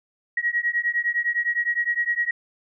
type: beating tone pair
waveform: sine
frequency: 1897 / 1906.8 Hz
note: A#6 / A#6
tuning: +30 / +39 cents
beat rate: 9.8 Hz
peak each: -24 / -24 dBFS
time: 0.37-2.31 s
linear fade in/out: 5 ms
effects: none